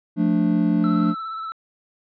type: chord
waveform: triangle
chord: D minor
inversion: first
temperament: just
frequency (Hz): 176.2 / 220.2 / 293.7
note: F3 / A3 / D4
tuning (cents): +16 / +2 / 0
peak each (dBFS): -19 / -19 / -19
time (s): 0.16-1.15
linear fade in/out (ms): 50
type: tone with vibrato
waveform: triangle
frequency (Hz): 1318.5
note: E6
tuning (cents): 0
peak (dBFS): -26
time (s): 0.84-1.52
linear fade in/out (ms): 0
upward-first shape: sine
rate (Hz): 17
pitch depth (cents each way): 27
effects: resampled to 11025 Hz